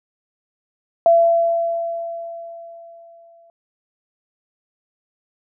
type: tone with exponential decay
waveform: sine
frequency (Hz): 674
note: E5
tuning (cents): +38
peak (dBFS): -8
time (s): 1.06-3.5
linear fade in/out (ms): 1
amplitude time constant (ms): 530
effects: none